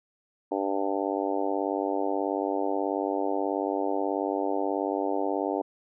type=harmonic tone; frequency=98.4 Hz; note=G2; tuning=7 cents sharp; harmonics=3 / 4 / 5 / 6 / 7 / 8 / 9; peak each=-31 / -32 / -33 / -34 / -34 / -35 / -36 dBFS; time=0.51-5.62 s; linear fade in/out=10 ms; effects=none